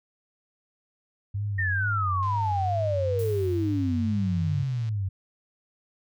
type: tone with vibrato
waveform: sine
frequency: 98 Hz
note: G2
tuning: in tune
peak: -26 dBFS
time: 1.34-4.64 s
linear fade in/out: 10 ms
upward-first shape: sine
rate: 2.2 Hz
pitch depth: 95 cents each way
type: exponential sweep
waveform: sine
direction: down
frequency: 1864.7 to 92.5 Hz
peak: -25 dBFS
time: 1.58-5.09 s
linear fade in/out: 10 ms
type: click train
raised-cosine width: 0.2 ms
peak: -33 dBFS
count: 392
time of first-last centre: 2.23-4.89 s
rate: 147 Hz
type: noise with exponential decay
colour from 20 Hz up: blue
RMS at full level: -43 dBFS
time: 3.19-4.11 s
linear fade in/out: 1 ms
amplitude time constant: 200 ms
effects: none